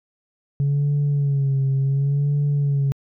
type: tone with vibrato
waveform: sine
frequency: 139.9 Hz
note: C#3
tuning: 16 cents sharp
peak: -15 dBFS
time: 0.6-2.92 s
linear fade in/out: 0 ms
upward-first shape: sine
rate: 0.69 Hz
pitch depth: 58 cents each way
effects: tanh soft clip ceiling -15 dBFS